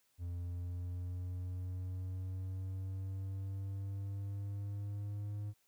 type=exponential sweep; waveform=triangle; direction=up; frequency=86.9 to 103.83 Hz; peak=-36 dBFS; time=0.18-5.54 s; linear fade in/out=50 ms; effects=white hiss -75 dBFS RMS until 5.67 s